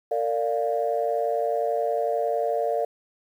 sine chord, Bb major, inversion none, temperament equal with one note detuned, 456.8 / 587.3 / 698.5 Hz, Bb4 / D5 / F5, -35 / 0 / 0 cents, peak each -26 dBFS, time 0.11-2.85 s, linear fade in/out 5 ms, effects tanh soft clip ceiling -13 dBFS + 9-bit

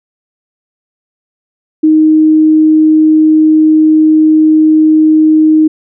sine tone, 311.8 Hz, D#4, 4 cents sharp, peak -3 dBFS, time 1.83-5.68 s, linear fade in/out 10 ms, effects none

